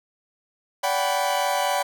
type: chord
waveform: 40% pulse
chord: G major seventh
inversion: second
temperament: equal with one note detuned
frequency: 575.6 / 740 / 784 / 987.8 Hz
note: D5 / F#5 / G5 / B5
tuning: -35 / 0 / 0 / 0 cents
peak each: -26 dBFS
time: 0.83-1.83 s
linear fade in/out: 10 ms
effects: none